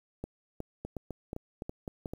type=two click trains; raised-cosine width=2 ms; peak=-24 / -23 dBFS; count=6 / 6; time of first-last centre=0.85-2.135 / 0.24-2.058 s; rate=3.89 / 2.75 Hz; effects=9-bit